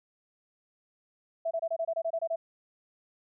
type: tone bursts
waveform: sine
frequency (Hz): 660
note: E5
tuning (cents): +2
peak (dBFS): -27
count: 11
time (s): 1.45-2.36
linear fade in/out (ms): 10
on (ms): 60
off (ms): 25
effects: none